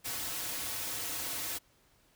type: noise with comb filter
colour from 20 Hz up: white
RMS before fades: -37 dBFS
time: 0.04-1.59 s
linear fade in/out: 20 ms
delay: 5 ms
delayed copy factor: -0.65
effects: pink hiss -67 dBFS RMS until 2.15 s